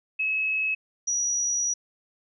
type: tone pair in turn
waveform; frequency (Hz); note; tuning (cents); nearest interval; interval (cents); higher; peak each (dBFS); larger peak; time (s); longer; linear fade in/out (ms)
sine; 2576 / 5815; E7 / F#8; -41 / -31; octave + major second; 1410; second; -23; neither; 0.19-0.75 / 1.07-1.74; second; 10
effects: none